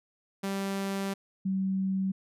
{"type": "tone pair in turn", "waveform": ["sawtooth", "sine"], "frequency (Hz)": [195.9, 191.2], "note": ["G3", "G3"], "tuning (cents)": [-1, -43], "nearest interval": "unison", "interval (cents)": 42, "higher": "first", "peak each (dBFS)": -26, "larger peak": "neither", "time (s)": [[0.43, 1.14], [1.45, 2.12]], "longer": "first", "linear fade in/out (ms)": 10, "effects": ["resampled to 32000 Hz"]}